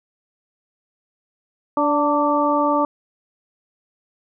harmonic tone with a mistuned harmonic, 291.3 Hz, D4, 14 cents flat, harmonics 1 / 2 / 3 / 4, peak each -21 / -21 / -21 / -21 dBFS, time 1.77-2.85 s, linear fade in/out 2 ms, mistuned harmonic 3, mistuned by +38 cents, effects none

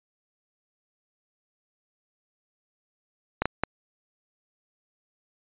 clicks, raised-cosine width 0.5 ms, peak -8 dBFS, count 3, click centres 3.42 / 3.456 / 3.636 s, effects resampled to 8000 Hz

